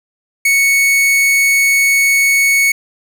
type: tone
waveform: 45% pulse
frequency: 2217 Hz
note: C#7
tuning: in tune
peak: -9 dBFS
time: 0.45-2.72 s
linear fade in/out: 5 ms
effects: none